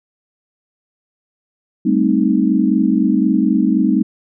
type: chord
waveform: sine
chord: A half-diminished seventh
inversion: third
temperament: equal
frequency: 196 / 220 / 261.6 / 311.1 Hz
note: G3 / A3 / C4 / Eb4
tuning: 0 / 0 / 0 / 0 cents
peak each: -17 dBFS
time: 1.85-4.03 s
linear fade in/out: 10 ms
effects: none